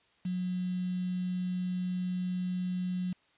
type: tone with quantisation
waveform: sine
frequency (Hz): 181.6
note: F#3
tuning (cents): -32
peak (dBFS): -30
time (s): 0.25-3.13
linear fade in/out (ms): 5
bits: 8
effects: white hiss -67 dBFS RMS until 3.37 s + resampled to 8000 Hz